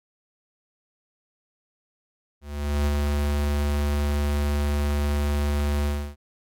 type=tone with ADSR envelope; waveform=square; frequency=72.7 Hz; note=D2; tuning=17 cents flat; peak=-20 dBFS; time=2.41-6.16 s; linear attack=460 ms; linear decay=19 ms; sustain=-2 dB; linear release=300 ms; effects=AAC 64 kbps